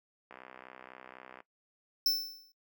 click train, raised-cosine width 0.5 ms, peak -32 dBFS, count 71, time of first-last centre 0.31-1.404 s, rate 64 Hz
square tone with exponential decay, 5320 Hz, E8, 15 cents sharp, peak -23 dBFS, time 2.06-2.52 s, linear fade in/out 2 ms, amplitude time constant 98 ms
effects noise-tail reverb RT60 0.1 s tail -17 dB re dry + high-pass 300 Hz 12 dB/octave

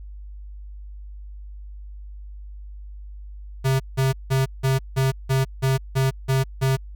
square tone bursts, 133.1 Hz, C3, 30 cents sharp, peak -18 dBFS, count 10, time 3.64-6.77 s, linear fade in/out 20 ms, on 160 ms, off 170 ms, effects added 50 Hz sine -35 dBFS peak until 6.95 s

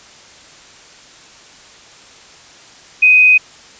sine tone with frequency modulation, 2505 Hz, D#7, 11 cents sharp, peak -5 dBFS, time 3.02-3.38 s, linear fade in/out 10 ms, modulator 73.6 Hz, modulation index 0.36, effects white hiss -41 dBFS RMS until 3.79 s + resampled to 16000 Hz

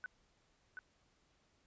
sine tone with echo, 1499 Hz, F#6, 22 cents sharp, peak -40 dBFS, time 0.04-0.06 s, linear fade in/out 0 ms, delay 730 ms, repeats 1, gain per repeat -4 dB, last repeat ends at 0.79 s, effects pink hiss -74 dBFS RMS until 1.66 s + resampled to 16000 Hz

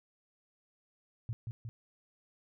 sine tone with echo, 114.7 Hz, A#2, 28 cents flat, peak -33 dBFS, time 1.29-1.33 s, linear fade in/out 0 ms, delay 180 ms, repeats 2, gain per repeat -3 dB, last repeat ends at 1.69 s, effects none

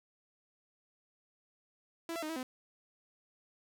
sawtooth tone with pitch steps, 332.6 / 672 / 308.8 / 324.9 / 256 Hz, E4 / E5 / D#4 / E4 / C4, +16 / +33 / -13 / -25 / -38 cents, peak -33 dBFS, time 2.09-2.43 s, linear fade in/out 2 ms, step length 68 ms, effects none

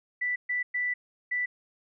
sine tone bursts at uneven times, 1975.5 Hz, B6, in tune, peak -26 dBFS, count 4, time 0.21-0.36 / 0.49-0.63 / 0.74-0.94 / 1.31-1.46 s, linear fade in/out 10 ms, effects none

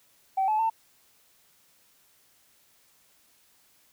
sine tone with pitch steps, 769 / 861 / 897 Hz, G5 / A5 / A5, -33 / -38 / +33 cents, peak -21 dBFS, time 0.37-0.7 s, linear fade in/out 10 ms, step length 110 ms, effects tanh soft clip ceiling -18 dBFS + white hiss -63 dBFS RMS until 3.92 s

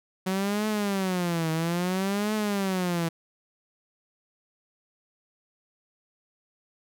sawtooth tone with vibrato, 185.4 Hz, F#3, 4 cents sharp, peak -21 dBFS, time 0.26-3.09 s, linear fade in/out 10 ms, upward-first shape triangle, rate 0.6 Hz, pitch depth 270 cents each way, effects none

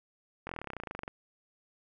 slowing click train, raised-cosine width 0.5 ms, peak -23 dBFS, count 20, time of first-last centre 0.47-1.079 s, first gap 22 ms, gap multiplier 1.04, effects none

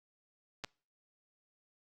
clicks, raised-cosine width 0.2 ms, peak -22 dBFS, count 2, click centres 0.639 / 0.646 s, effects noise-tail reverb RT60 0.4 s tail -26 dB re dry + Opus 48 kbps

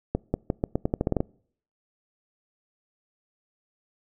accelerating click train, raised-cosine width 2 ms, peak -10 dBFS, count 12, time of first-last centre 0.15-1.205 s, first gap 190 ms, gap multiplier 0.85, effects noise-tail reverb RT60 0.6 s tail -26 dB re dry

